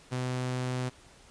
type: tone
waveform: sawtooth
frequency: 126.7 Hz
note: B2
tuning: 45 cents sharp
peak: -26 dBFS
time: 0.11-0.9 s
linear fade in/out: 20 ms
effects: pink hiss -56 dBFS RMS until 1.3 s + resampled to 22050 Hz